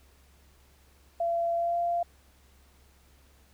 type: tone with pitch glide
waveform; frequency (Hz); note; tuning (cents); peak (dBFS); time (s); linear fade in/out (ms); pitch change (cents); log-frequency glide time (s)
sine; 680 to 690.7; F5 to F5; -46 to -19; -25; 1.2-2.03; 5; +27; 1.55-1.78
effects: added 68 Hz sine -59 dBFS peak until 3.53 s + pink hiss -63 dBFS RMS until 3.53 s